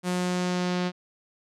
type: tone with low-pass filter sweep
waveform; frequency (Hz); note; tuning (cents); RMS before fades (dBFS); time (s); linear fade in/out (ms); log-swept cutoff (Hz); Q
sawtooth; 179.9; F#3; -48; -27; 0.03-0.92; 50; 9700 to 4300; 1.3
effects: none